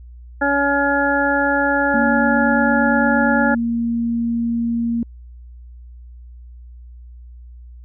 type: harmonic tone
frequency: 281.8 Hz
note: C#4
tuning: 29 cents sharp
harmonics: 1 / 2 / 3 / 5 / 6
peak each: -21 / -21 / -21 / -21 / -21 dBFS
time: 0.41-3.55 s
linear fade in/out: 10 ms
type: tone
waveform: sine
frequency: 233.1 Hz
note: A#3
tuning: in tune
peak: -17 dBFS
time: 1.94-5.03 s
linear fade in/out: 2 ms
effects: added 60 Hz sine -36 dBFS peak until 7.84 s